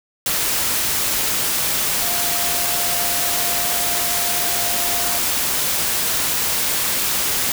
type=tone in noise; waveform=sine; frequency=700 Hz; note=F5; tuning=4 cents sharp; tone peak=-29 dBFS; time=2.02-5.18 s; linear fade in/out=2 ms; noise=white; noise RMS=-20 dBFS; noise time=0.26-7.52 s; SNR=-12 dB; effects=none